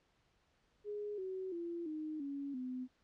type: tone with pitch steps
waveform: sine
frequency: 415.3 / 376.5 / 341.2 / 309.3 / 280.4 / 254.2 Hz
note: G#4 / F#4 / F4 / D#4 / C#4 / C4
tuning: 0 / +30 / -40 / -10 / +20 / -50 cents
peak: -39 dBFS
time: 0.84-2.88 s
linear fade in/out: 50 ms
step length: 340 ms
effects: pink hiss -75 dBFS RMS until 3.03 s + low-pass 5000 Hz 12 dB/octave